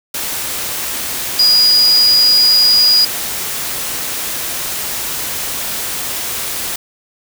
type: tone in noise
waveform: sine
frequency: 4895 Hz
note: D#8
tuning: 29 cents flat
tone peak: -7 dBFS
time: 1.39-3.05 s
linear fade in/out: 5 ms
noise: white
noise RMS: -21 dBFS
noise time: 0.14-6.76 s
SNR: +11 dB
effects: none